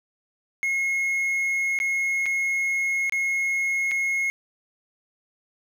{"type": "tone with dropouts", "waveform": "triangle", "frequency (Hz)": 2164, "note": "C#7", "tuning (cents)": -42, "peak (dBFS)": -20, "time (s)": [0.63, 4.3], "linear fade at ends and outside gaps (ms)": 0, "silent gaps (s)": [[1.789, 1.801], [2.258, 2.263], [3.096, 3.123], [3.912, 3.916]], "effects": []}